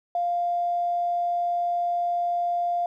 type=tone with tanh clipping; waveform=triangle; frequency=698.5 Hz; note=F5; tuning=in tune; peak=-22 dBFS; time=0.15-2.86 s; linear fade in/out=2 ms; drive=3 dB; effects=none